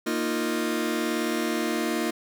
sawtooth chord, Bb suspended fourth, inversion none, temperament just, 233.1 / 310.8 / 349.6 Hz, Bb3 / Eb4 / F4, 0 / -2 / +2 cents, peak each -25 dBFS, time 0.06-2.11 s, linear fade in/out 10 ms, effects none

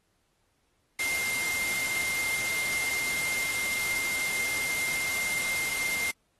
sine tone in noise, 2100 Hz, C7, 6 cents sharp, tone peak -29 dBFS, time 0.99-6.11 s, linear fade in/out 5 ms, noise white, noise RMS -33 dBFS, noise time 0.99-6.11 s, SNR +1 dB, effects pink hiss -73 dBFS RMS until 6.39 s + AAC 32 kbps

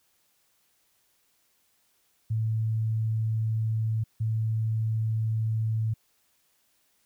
sine tone pair in turn, 110.8 / 110.8 Hz, A2 / A2, +13 / +13 cents, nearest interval unison, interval 0 cents, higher neither, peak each -24 dBFS, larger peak neither, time 2.3-4.04 / 4.2-5.94 s, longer neither, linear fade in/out 10 ms, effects white hiss -69 dBFS RMS until 7.05 s

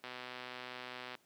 click train, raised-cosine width 0.3 ms, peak -28 dBFS, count 140, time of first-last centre 0.04-1.152 s, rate 125 Hz, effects pink hiss -70 dBFS RMS until 1.25 s + high-pass 200 Hz 12 dB/octave

